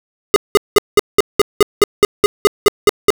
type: tone bursts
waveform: square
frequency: 412 Hz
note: G#4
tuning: 14 cents flat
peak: -5 dBFS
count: 14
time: 0.34-3.104 s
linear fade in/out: 0 ms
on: 21 ms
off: 190 ms
effects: 7-bit